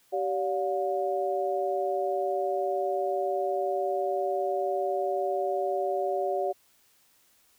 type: tone cluster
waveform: sine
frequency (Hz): 386.2 / 574 / 716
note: G4 / D5 / F5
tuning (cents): -26 / -40 / +43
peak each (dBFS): -30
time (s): 0.12-6.53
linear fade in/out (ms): 20
effects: white hiss -64 dBFS RMS until 7.58 s